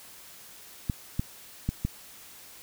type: clicks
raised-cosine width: 5 ms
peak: -14 dBFS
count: 4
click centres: 0.898 / 1.195 / 1.69 / 1.85 s
effects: white hiss -49 dBFS RMS until 2.62 s